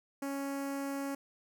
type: tone with notch filter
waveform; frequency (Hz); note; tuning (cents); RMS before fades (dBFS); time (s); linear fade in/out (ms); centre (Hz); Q
sawtooth; 277.2; C#4; 0; -37; 0.22-1.15; 5; 3600; 0.97
effects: none